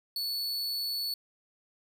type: tone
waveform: 45% pulse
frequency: 4435 Hz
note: C#8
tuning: in tune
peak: -30 dBFS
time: 0.16-1.14 s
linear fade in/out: 2 ms
effects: none